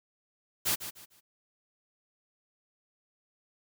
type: noise with echo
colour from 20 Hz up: white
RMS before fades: -28 dBFS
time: 0.65-0.76 s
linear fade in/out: 20 ms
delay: 150 ms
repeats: 3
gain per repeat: -11 dB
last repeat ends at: 1.21 s
effects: none